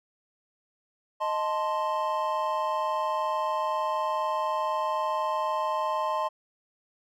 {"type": "chord", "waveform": "triangle", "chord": "A diminished", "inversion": "second", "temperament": "equal", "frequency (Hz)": [622.3, 880, 1046.5], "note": ["Eb5", "A5", "C6"], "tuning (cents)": [0, 0, 0], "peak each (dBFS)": [-29, -29, -27], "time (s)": [1.2, 6.29], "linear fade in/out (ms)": 20, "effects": []}